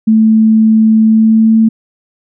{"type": "tone with pitch glide", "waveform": "sine", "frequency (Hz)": [220, 222.7], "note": ["A3", "A3"], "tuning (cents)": [0, 21], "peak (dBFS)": -4, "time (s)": [0.07, 1.69], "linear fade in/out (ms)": 10, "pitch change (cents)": 21, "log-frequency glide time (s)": [1.05, 1.58], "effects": []}